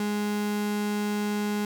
35% pulse tone, 207.7 Hz, G#3, in tune, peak -24 dBFS, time 0-1.65 s, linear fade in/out 2 ms, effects none

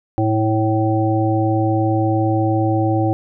harmonic tone with a mistuned harmonic, 110 Hz, A2, in tune, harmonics 1 / 3 / 5 / 7, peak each -18 / -18 / -24 / -22 dBFS, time 0.18-3.13 s, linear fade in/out 0 ms, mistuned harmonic 3, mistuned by -15 cents, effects none

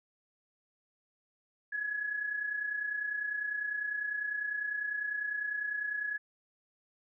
sine tone pair together, 1661.2 / 1691.2 Hz, G#6 / G#6, 0 / +31 cents, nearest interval unison, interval 31 cents, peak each -40 / -33 dBFS, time 1.72-6.18 s, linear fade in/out 10 ms, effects none

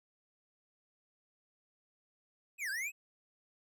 square linear two-way sweep, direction down then up, 2626 to 1525 to 2626 Hz, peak -36 dBFS, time 2.58-2.92 s, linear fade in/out 50 ms, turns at 2.7 s, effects none

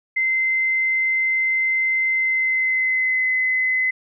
sine tone with pitch glide, 2071 to 2035 Hz, C7 to C7, -18 to -49 cents, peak -17 dBFS, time 0.16-3.91 s, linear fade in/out 10 ms, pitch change -31 cents, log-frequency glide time 2.11-3.32 s, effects none

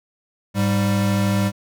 square tone pair together, 103.83 / 197.31 Hz, G#2 / G3, 0 / +12 cents, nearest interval major seventh, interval 1112 cents, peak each -21 / -20 dBFS, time 0.54-1.52 s, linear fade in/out 50 ms, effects none

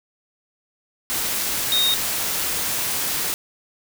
sine tone in noise, 3718 Hz, A#7, 5 cents flat, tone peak -17 dBFS, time 1.72-1.94 s, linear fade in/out 0 ms, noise white, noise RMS -24 dBFS, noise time 1.1-3.34 s, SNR +4 dB, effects none

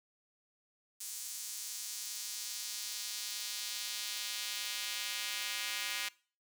square tone with high-pass filter sweep, 111.2 Hz, A2, 19 cents sharp, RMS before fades -40 dBFS, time 1-6.09 s, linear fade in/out 10 ms, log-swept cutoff 7300 to 2400 Hz, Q 1.2, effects noise-tail reverb RT60 0.4 s tail -22 dB re dry

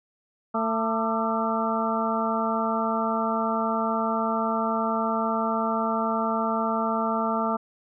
harmonic tone with a mistuned harmonic, 223.7 Hz, A3, 29 cents sharp, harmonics 1 / 2 / 3 / 4 / 5 / 6, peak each -28 / -33 / -29 / -30 / -29 / -32 dBFS, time 0.54-7.57 s, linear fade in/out 10 ms, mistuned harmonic 5, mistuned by +97 cents, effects none

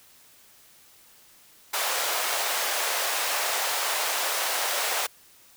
pink high-pass noise, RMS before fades -27 dBFS, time 1.73-5.07 s, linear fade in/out 10 ms, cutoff 570 Hz, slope 24 dB/octave, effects white hiss -55 dBFS RMS until 5.56 s

